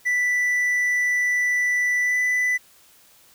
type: tone with pitch glide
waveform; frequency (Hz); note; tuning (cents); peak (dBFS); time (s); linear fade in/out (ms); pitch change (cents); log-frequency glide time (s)
triangle; 1975.5 to 1991.5; B6 to B6; 0 to +14; -17; 0.05-2.58; 20; +14; 2.02-2.17
effects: white hiss -54 dBFS RMS until 3.34 s